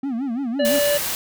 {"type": "tone with vibrato", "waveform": "triangle", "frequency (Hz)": 252.9, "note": "B3", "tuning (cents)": 41, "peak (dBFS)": -20, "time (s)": [0.03, 0.79], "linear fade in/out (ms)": 5, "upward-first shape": "sine", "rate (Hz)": 5.9, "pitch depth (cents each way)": 200}
{"type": "harmonic tone", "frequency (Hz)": 580, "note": "D5", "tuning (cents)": -22, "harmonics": [1, 3, 5, 7], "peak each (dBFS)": [-17, -30, -31, -35], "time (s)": [0.59, 0.98], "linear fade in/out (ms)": 10}
{"type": "noise", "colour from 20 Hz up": "white", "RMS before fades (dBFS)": -25, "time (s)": [0.65, 1.15], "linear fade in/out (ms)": 0}
{"effects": []}